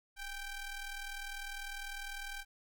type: ring-modulated tone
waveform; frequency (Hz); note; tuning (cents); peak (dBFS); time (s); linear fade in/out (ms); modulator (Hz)
sawtooth; 788; G5; +9; -34; 0.16-2.45; 50; 768
effects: none